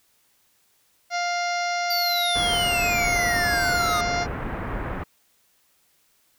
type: harmonic tone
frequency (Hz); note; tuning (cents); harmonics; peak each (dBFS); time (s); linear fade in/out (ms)
701; F5; +6; 1 / 2 / 3 / 4 / 5 / 6 / 7 / 8 / 9 / 10; -25 / -31 / -30 / -41 / -43 / -37 / -39 / -36 / -46 / -49; 1.1-4.27; 50
type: exponential sweep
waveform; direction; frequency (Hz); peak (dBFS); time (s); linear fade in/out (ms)
square; down; 4699 to 1211; -24; 1.9-4.01; 5
type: low-pass noise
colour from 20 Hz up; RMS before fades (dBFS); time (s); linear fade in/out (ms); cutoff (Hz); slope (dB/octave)
pink; -30; 2.35-5.04; 10; 1900; 24
effects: white hiss -64 dBFS RMS until 6.38 s